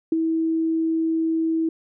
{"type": "tone with ADSR envelope", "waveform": "sine", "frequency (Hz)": 324.3, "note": "E4", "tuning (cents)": -28, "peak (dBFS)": -14, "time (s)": [0.12, 1.69], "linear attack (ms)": 4, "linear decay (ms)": 17, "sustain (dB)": -5, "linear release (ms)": 4, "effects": []}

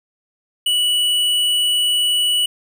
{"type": "tone with hard clipping", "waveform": "sine", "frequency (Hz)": 2947, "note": "F#7", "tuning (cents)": -8, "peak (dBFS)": -16, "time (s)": [0.66, 2.46], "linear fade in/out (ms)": 5, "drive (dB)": 11, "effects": []}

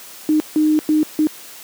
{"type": "tone bursts at uneven times", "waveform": "sine", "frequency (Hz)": 307.2, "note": "D#4", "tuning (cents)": -22, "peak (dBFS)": -11, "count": 4, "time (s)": [[0.29, 0.4], [0.56, 0.79], [0.89, 1.03], [1.19, 1.27]], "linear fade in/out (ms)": 0, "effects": ["white hiss -38 dBFS RMS until 1.63 s", "high-pass 200 Hz 12 dB/octave"]}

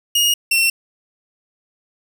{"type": "tone pair in turn", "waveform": "sawtooth", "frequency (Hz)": [2865, 2709], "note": ["F7", "E7"], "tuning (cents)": [44, 47], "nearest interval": "minor second", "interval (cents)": 97, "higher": "first", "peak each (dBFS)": -10, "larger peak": "neither", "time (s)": [[0.15, 0.34], [0.51, 0.7]], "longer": "neither", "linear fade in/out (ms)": 5, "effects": []}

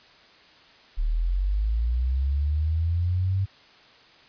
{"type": "linear sweep", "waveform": "sine", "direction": "up", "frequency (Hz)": [36, 98], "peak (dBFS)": -21, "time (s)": [0.97, 3.46], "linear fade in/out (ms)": 20, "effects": ["white hiss -53 dBFS RMS until 4.28 s", "resampled to 11025 Hz"]}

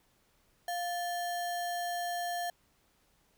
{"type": "tone with sample-and-hold", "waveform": "sine", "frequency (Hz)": 700, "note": "F5", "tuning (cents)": 4, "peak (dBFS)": -32, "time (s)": [0.68, 2.5], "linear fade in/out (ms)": 2, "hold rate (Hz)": 2450, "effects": ["pink hiss -70 dBFS RMS until 3.37 s"]}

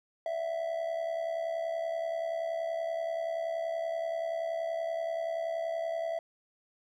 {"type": "tone with amplitude modulation", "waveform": "triangle", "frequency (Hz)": 661, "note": "E5", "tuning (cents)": 5, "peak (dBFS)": -26, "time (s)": [0.26, 6.19], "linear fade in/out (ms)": 2, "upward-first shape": "sine", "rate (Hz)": 70.5, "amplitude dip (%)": 65, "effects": []}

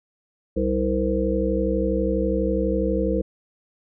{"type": "harmonic tone with a mistuned harmonic", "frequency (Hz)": 64.3, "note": "C2", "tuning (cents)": -30, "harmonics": [1, 3, 5, 7, 8], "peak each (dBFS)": [-26, -26, -26, -26, -26], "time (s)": [0.56, 3.22], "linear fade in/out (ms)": 10, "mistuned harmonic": 7, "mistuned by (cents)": 46, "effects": []}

